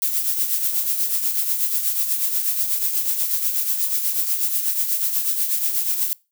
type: noise with tremolo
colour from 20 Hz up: violet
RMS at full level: -19 dBFS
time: 0.02-6.13 s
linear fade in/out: 0 ms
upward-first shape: triangle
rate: 8.2 Hz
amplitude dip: 60%
effects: noise-tail reverb RT60 0.3 s tail -24 dB re dry

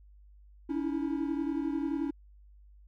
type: tone cluster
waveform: triangle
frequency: 281.5 / 319.9 / 331.1 Hz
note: C#4 / D#4 / E4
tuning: +27 / +48 / +8 cents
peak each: -30 / -32 / -36 dBFS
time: 0.69-2.11 s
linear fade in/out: 10 ms
effects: added 50 Hz sine -53 dBFS peak until 2.87 s

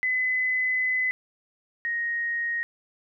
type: tone pair in turn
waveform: sine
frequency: 2018 / 1871.7 Hz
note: B6 / A#6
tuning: +37 / +7 cents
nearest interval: minor second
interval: 130 cents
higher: first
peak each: -22 / -25 dBFS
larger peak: first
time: 0.03-1.11 / 1.85-2.63 s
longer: first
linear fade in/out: 0 ms
effects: none

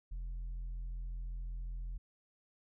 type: tone with tanh clipping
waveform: sine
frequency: 42.71 Hz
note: F1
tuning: 38 cents flat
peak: -39 dBFS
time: 0.11-1.98 s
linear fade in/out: 10 ms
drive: 3 dB
effects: none

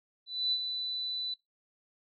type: tone with ADSR envelope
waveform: sine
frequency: 3986 Hz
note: B7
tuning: 15 cents sharp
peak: -26 dBFS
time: 0.26-1.34 s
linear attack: 260 ms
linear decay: 57 ms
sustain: -7 dB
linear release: 4 ms
effects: noise-tail reverb RT60 0.2 s tail -21 dB re dry

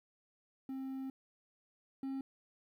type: tone pair in turn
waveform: triangle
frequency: 265.8 / 268.9 Hz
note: C4 / C4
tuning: +27 / +47 cents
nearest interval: unison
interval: 20 cents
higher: second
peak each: -37 / -35 dBFS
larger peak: second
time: 0.69-1.1 / 2.03-2.21 s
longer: first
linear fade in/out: 2 ms
effects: 12-bit

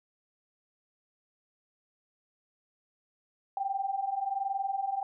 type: tone pair together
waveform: sine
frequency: 769 / 790.2 Hz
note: G5 / G5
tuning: -33 / +14 cents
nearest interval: unison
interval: 47 cents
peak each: -34 / -31 dBFS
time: 3.57-5.03 s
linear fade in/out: 2 ms
effects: none

